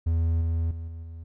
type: tone with level steps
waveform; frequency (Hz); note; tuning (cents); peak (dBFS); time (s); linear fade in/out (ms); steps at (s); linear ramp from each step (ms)
triangle; 82.41; E2; 0; -19 / -21 / -30 / -33 / -35; 0.06-1.24; 10; 0.41 / 0.71 / 0.88 / 1.03; 2
effects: none